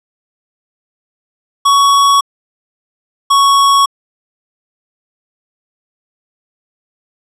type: tone pair in turn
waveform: square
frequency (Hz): 1119 / 1111.3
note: C#6 / C#6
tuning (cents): +16 / +4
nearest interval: unison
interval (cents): 12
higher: first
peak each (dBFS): -7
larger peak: neither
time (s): 1.65-2.21 / 3.3-3.86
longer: neither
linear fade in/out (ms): 10
effects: low-pass 10000 Hz 12 dB/octave